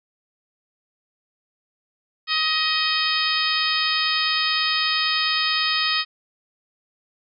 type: harmonic tone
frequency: 629 Hz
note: D#5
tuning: 19 cents sharp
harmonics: 2 / 3 / 4 / 5 / 6 / 7 / 8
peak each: -27 / -27 / -27 / -27 / -27 / -27 / -27 dBFS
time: 2.27-6.05 s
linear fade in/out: 50 ms
effects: none